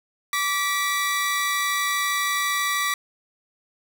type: tone pair together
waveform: sawtooth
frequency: 1160.1 / 1951 Hz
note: D6 / B6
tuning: -22 / -22 cents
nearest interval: major sixth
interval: 900 cents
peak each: -21 dBFS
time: 0.33-2.94 s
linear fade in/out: 2 ms
effects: none